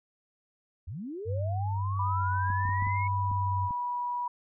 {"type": "linear sweep", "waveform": "sine", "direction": "up", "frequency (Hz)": [68, 2211], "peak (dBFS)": -35, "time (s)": [0.87, 3.08], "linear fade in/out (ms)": 10}
{"type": "tone with vibrato", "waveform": "sine", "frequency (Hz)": 96.8, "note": "G2", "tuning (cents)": -21, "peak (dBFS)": -28, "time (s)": [1.25, 3.7], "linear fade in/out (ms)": 50, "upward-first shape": "sine", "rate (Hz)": 0.66, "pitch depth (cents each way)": 34}
{"type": "tone with pitch glide", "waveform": "sine", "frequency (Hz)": [987.8, 973.6], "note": ["B5", "B5"], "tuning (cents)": [0, -25], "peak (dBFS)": -29, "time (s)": [1.99, 4.28], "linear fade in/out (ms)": 5, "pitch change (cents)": -25, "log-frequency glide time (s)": [2.48, 4.05]}
{"type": "clicks", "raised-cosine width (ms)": 5, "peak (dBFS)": -28, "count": 7, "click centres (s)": [2.502, 2.654, 2.691, 2.824, 2.87, 3.315, 3.708]}
{"effects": []}